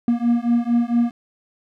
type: beating tone pair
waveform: triangle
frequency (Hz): 234.9 / 239.3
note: A#3 / A#3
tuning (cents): +13 / +46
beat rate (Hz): 4.4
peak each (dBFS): -17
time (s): 0.08-1.11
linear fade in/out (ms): 2
effects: none